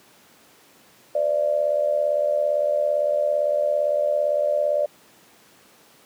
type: tone with amplitude modulation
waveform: sine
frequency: 590 Hz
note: D5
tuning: 8 cents sharp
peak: -15 dBFS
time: 1.15-4.86 s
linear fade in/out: 5 ms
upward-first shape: sine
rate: 77.7 Hz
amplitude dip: 75%
effects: pink hiss -53 dBFS RMS until 6.05 s + high-pass 200 Hz 12 dB/octave